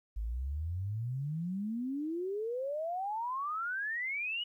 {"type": "exponential sweep", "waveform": "sine", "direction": "up", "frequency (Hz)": [51, 2960], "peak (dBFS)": -33, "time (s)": [0.16, 4.44], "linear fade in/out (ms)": 10, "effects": ["12-bit"]}